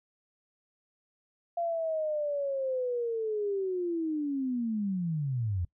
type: linear sweep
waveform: sine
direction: down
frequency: 690 to 82.41 Hz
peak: -28 dBFS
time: 1.57-5.65 s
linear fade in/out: 5 ms
effects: noise-tail reverb RT60 0.1 s tail -22 dB re dry